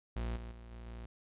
40% pulse tone with level steps, 58.2 Hz, A#1, 2 cents flat, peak -34 / -42 / -48 / -45 / -43 dBFS, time 0.16-1.06 s, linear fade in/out 5 ms, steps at 0.36 / 0.51 / 0.71 / 0.86 s, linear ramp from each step 10 ms, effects resampled to 8000 Hz

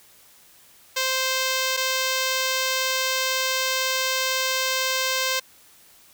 5% pulse tone pair in turn, 522 / 522 Hz, C5 / C5, -4 / -4 cents, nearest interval unison, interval 0 cents, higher neither, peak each -10 dBFS, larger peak neither, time 0.96-1.77 / 1.77-5.4 s, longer second, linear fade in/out 10 ms, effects white hiss -53 dBFS RMS until 6.13 s

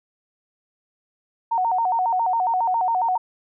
sine tone with vibrato, 824 Hz, G#5, 14 cents flat, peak -18 dBFS, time 1.51-3.18 s, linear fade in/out 10 ms, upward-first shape square, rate 7.3 Hz, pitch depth 190 cents each way, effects none

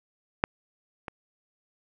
clicks, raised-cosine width 0.5 ms, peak -6 / -20 dBFS, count 2, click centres 0.439 / 1.082 s, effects none

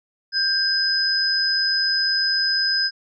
sine tone pair together, 1582 / 5034 Hz, G6 / D#8, +15 / +19 cents, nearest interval octave + minor sixth, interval 2004 cents, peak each -23 / -19 dBFS, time 0.32-2.91 s, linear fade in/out 50 ms, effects none

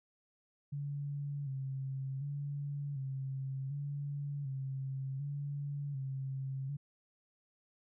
sine tone with vibrato, 138.59 Hz, C#3, in tune, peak -36 dBFS, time 0.72-6.77 s, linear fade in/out 10 ms, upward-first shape square, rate 0.67 Hz, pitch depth 54 cents each way, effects none

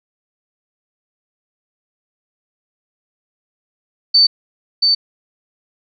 sine tone with echo, 4548 Hz, C#8, 44 cents sharp, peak -7 dBFS, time 4.14-4.27 s, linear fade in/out 10 ms, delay 680 ms, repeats 1, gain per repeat -3 dB, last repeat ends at 4.95 s, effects none

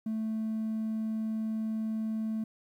triangle tone, 220 Hz, A3, in tune, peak -27 dBFS, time 0.06-2.44 s, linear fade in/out 5 ms, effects tanh soft clip ceiling -25 dBFS + 11-bit

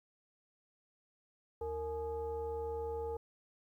sine tone with frequency modulation, 460.1 Hz, A#4, 23 cents flat, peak -36 dBFS, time 1.61-3.17 s, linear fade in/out 5 ms, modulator 386 Hz, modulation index 0.76, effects 12-bit

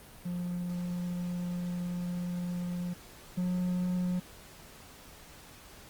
triangle tone pair in turn, 176.8 / 180.31 Hz, F3 / F#3, +22 / -44 cents, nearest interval unison, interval 34 cents, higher second, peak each -30 / -26 dBFS, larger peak second, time 0.25-2.94 / 3.37-4.2 s, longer first, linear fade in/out 10 ms, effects pink hiss -52 dBFS RMS until 5.89 s + Opus 32 kbps

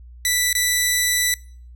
10% pulse tone with dropouts, 1975.5 Hz, B6, in tune, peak -8 dBFS, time 0.25-1.34 s, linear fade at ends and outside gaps 1 ms, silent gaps 0.529-0.551 s, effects noise-tail reverb RT60 0.5 s tail -24 dB re dry + added 60 Hz sine -39 dBFS peak until 1.75 s

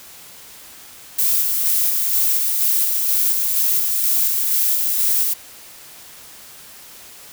violet noise with tremolo, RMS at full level -17 dBFS, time 1.18-5.34 s, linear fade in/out 10 ms, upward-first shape square, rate 2.1 Hz, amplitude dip 25%, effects white hiss -41 dBFS RMS until 7.32 s

